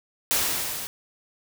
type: noise with level ramp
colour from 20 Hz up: white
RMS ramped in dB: -22 to -34 dBFS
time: 0.31-0.87 s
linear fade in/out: 0 ms
effects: none